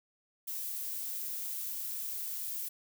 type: noise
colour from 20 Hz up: violet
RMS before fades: -38 dBFS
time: 0.47-2.69 s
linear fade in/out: 10 ms
effects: none